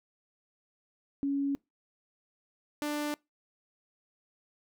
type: tone pair in turn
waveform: sine / sawtooth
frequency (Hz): 279.3 / 295.9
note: C#4 / D4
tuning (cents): +13 / +13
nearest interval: minor second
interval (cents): 100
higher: second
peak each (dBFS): -27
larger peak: neither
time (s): 1.23-1.55 / 2.82-3.14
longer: neither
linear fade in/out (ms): 0
effects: noise-tail reverb RT60 0.2 s tail -24 dB re dry